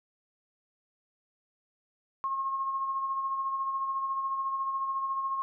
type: tone with tremolo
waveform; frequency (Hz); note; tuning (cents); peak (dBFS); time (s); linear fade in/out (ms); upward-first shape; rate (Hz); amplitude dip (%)
sine; 1079; C#6; -47; -27; 2.24-5.42; 0; sine; 14; 40
effects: none